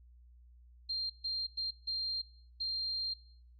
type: tone bursts at uneven times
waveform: sine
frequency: 4186 Hz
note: C8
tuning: in tune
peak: -33 dBFS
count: 5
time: 0.89-1.1 / 1.24-1.47 / 1.57-1.71 / 1.87-2.22 / 2.6-3.14 s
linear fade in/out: 10 ms
effects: noise-tail reverb RT60 0.7 s tail -22 dB re dry + added 60 Hz sine -56 dBFS peak until 3.59 s